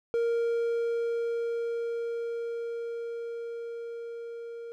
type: tone with level ramp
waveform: triangle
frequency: 466.2 Hz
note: A#4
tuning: in tune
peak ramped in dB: -22 to -36 dBFS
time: 0.14-4.72 s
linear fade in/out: 0 ms
effects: none